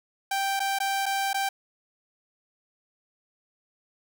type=tone with dropouts; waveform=sawtooth; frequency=784 Hz; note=G5; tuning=in tune; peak=-21 dBFS; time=0.31-1.49 s; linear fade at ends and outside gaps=5 ms; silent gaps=0.595-0.601 / 0.788-0.801 / 1.058-1.062 / 1.332-1.343 s; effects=none